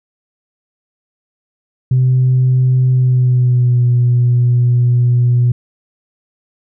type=tone with pitch glide; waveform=sine; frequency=128.1 to 122.03 Hz; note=C3 to B2; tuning=-36 to -20 cents; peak=-7 dBFS; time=1.91-5.52 s; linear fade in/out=5 ms; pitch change=-84 cents; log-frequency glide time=2.91-3.84 s; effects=tanh soft clip ceiling -5 dBFS